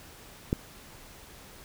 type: click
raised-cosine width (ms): 3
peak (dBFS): -12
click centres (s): 0.529
effects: pink hiss -50 dBFS RMS until 1.64 s